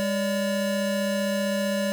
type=tone pair together; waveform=square; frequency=202.8 / 573 Hz; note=G#3 / D5; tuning=-41 / -43 cents; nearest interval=octave + tritone; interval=1798 cents; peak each=-27 dBFS; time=0-1.92 s; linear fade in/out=0 ms; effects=none